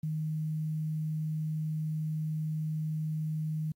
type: tone with quantisation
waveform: sine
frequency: 155.56 Hz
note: D#3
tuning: in tune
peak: -30 dBFS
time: 0.03-3.72 s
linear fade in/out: 5 ms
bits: 10
effects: AAC 64 kbps